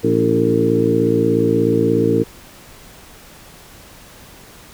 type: harmonic tone with a mistuned harmonic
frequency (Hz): 56.7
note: A#1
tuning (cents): -47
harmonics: 2 / 3 / 4 / 5 / 6 / 7 / 8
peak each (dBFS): -22 / -23 / -22 / -20 / -20 / -23 / -17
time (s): 0.03-2.24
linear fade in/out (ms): 20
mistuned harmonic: 6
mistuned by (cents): -38
effects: pink hiss -42 dBFS RMS until 4.73 s